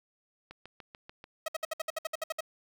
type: click train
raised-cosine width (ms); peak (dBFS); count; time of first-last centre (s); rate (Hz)
0.3; -30; 6; 0.51-1.241; 6.84
type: tone bursts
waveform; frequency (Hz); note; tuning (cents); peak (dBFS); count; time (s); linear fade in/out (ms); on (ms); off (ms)
sawtooth; 638; D#5; +43; -27; 12; 1.46-2.407; 5; 23; 61
effects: 10-bit